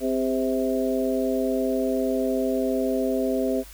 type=harmonic tone with a mistuned harmonic; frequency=130.1 Hz; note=C3; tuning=9 cents flat; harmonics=2 / 3 / 4 / 5; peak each=-25 / -27 / -28 / -29 dBFS; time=0-3.64 s; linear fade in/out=50 ms; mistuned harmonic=3; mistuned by=+50 cents; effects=added 50 Hz sine -44 dBFS peak until 3.73 s + white hiss -47 dBFS RMS until 3.73 s